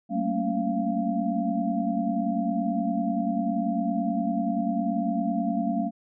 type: tone cluster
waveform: sine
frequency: 191.2 / 222 / 232 / 279.8 / 690 Hz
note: G3 / A3 / A#3 / C#4 / F5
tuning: -43 / +16 / -8 / +16 / -21 cents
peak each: -30 dBFS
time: 0.09-5.91 s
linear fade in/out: 50 ms
effects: none